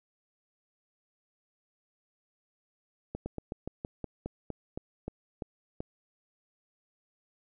slowing click train, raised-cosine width 2 ms, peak -22 dBFS, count 13, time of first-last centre 3.15-5.805 s, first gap 110 ms, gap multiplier 1.12, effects none

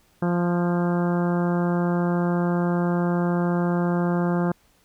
harmonic tone with a mistuned harmonic, 174.61 Hz, F3, in tune, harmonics 1 / 2 / 3 / 4 / 5 / 6 / 7 / 8 / 9, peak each -21 / -27 / -31 / -33 / -35 / -37 / -38 / -39 / -40 dBFS, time 0.22-4.52 s, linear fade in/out 5 ms, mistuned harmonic 9, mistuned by +23 cents, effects pink hiss -61 dBFS RMS until 4.84 s

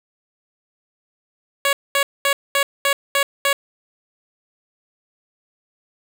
10% pulse tone bursts, 559 Hz, C#5, 14 cents sharp, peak -7 dBFS, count 7, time 1.65-3.53 s, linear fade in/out 2 ms, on 80 ms, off 220 ms, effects none

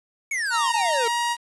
square exponential sweep, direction down, 2272 to 440 Hz, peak -24 dBFS, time 0.31-1.08 s, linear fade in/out 5 ms
sawtooth tone with pitch glide, 930 to 948.4 Hz, A#5 to A#5, -4 to +30 cents, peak -18 dBFS, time 0.5-1.37 s, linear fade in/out 50 ms, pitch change +34 cents, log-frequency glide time 0.99-1.12 s
effects resampled to 24000 Hz + 8-bit

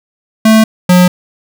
square tone pair in turn, 220 / 180.03 Hz, A3 / F#3, 0 / -47 cents, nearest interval minor third, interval 347 cents, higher first, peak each -4 dBFS, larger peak neither, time 0.45-0.64 / 0.89-1.08 s, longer neither, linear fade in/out 5 ms, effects none

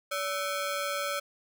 sawtooth ring-modulated tone, 943 Hz, A#5, 20 cents sharp, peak -23 dBFS, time 0.11-1.2 s, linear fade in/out 10 ms, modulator 371 Hz, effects none

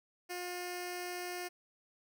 10% pulse tone with notch filter, 356.9 Hz, F4, 38 cents sharp, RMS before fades -41 dBFS, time 0.29-1.49 s, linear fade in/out 20 ms, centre 1200 Hz, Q 1.4, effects none

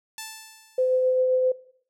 5% pulse tone with exponential decay, 880 Hz, A5, in tune, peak -21 dBFS, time 0.18-1.2 s, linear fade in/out 2 ms, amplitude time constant 220 ms
sine tone with tremolo, 512 Hz, C5, 38 cents flat, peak -18 dBFS, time 0.78-1.52 s, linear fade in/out 5 ms, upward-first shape triangle, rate 7.6 Hz, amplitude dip 30%
effects noise-tail reverb RT60 0.6 s tail -18 dB re dry

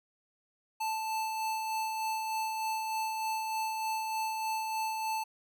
square tone with tremolo, 880 Hz, A5, in tune, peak -31 dBFS, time 0.8-5.24 s, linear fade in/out 10 ms, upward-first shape sine, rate 3.3 Hz, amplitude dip 30%, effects none

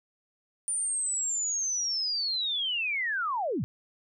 sine linear sweep, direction down, 9300 to 87.31 Hz, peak -27 dBFS, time 0.68-3.64 s, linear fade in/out 0 ms, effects none

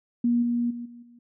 sine tone with level steps, 238.6 Hz, A#3, 41 cents sharp, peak -19 / -22 / -32 / -42 / -49 dBFS, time 0.24-1.19 s, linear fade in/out 5 ms, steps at 0.42 / 0.7 / 0.85 / 1.02 s, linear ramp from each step 10 ms, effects none

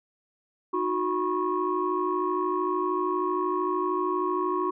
sine tone cluster, 311.7 / 364.7 / 979 / 1095 Hz, D#4 / F#4 / B5 / C#6, +3 / -25 / -15 / -22 cents, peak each -32 / -27 / -33 / -28 dBFS, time 0.73-4.71 s, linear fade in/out 10 ms, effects tanh soft clip ceiling -14 dBFS

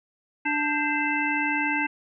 harmonic tone with a mistuned harmonic, 294.4 Hz, D4, 4 cents sharp, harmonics 1 / 3 / 5 / 7 / 9, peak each -29 / -29 / -29 / -29 / -29 dBFS, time 0.45-1.87 s, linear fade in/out 10 ms, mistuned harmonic 5, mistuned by +120 cents, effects none

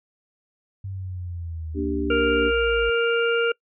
sine linear sweep, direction down, 97.9 to 52.4 Hz, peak -29 dBFS, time 0.84-2.9 s, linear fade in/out 5 ms
sine chord, G minor, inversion first, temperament equal, 233.1 / 293.7 / 392 Hz, Bb3 / D4 / G4, 0 / 0 / 0 cents, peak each -31 / -25 / -28 dBFS, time 1.74-2.52 s, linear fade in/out 50 ms
harmonic tone, 466.2 Hz, A#4, in tune, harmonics 1 / 3 / 5 / 6, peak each -20 / -24 / -33 / -29 dBFS, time 2.1-3.52 s, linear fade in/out 5 ms
effects noise-tail reverb RT60 0.1 s tail -26 dB re dry

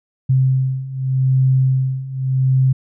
sine beating tone pair, 130.81 / 131.65 Hz, C3 / C3, 0 / +11 cents, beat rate 0.84 Hz, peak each -18 / -15 dBFS, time 0.29-2.73 s, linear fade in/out 10 ms, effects none

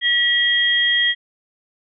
sine tone pair together, 1932 / 3249 Hz, B6 / G#7, -39 / -39 cents, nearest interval major sixth, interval 900 cents, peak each -17 dBFS, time 0.01-1.15 s, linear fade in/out 50 ms, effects none

